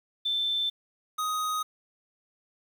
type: tone pair in turn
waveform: sine / square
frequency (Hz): 3541 / 1251.9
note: A7 / D#6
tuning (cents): +10 / +10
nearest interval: octave + tritone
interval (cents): 1800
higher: first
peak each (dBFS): -25 / -28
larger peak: first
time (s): 0.25-0.7 / 1.18-1.63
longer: neither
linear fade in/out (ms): 10
effects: 9-bit